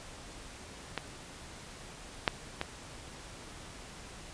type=clicks; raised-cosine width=0.3 ms; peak=-16 / -8 / -16 dBFS; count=3; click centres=0.977 / 2.278 / 2.614 s; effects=pink hiss -48 dBFS RMS until 4.33 s + resampled to 22050 Hz